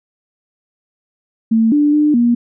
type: tone with pitch steps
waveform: sine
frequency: 224.4 / 294 / 299.3 / 238.1 Hz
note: A3 / D4 / D4 / A#3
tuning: +34 / +2 / +33 / +37 cents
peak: -9 dBFS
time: 1.51-2.35 s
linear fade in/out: 10 ms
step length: 210 ms
effects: none